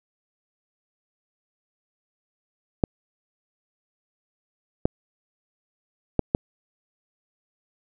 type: clicks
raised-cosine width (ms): 2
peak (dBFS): -5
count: 4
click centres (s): 2.838 / 4.855 / 6.193 / 6.349
effects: none